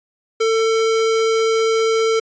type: tone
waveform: square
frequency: 447.5 Hz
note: A4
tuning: 29 cents sharp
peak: -15 dBFS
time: 0.4-2.2 s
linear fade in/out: 10 ms
effects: resampled to 16000 Hz